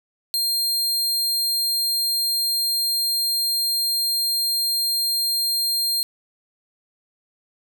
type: tone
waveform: sawtooth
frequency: 4200 Hz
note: C8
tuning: 6 cents sharp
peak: -17 dBFS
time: 0.34-6.03 s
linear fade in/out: 0 ms
effects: none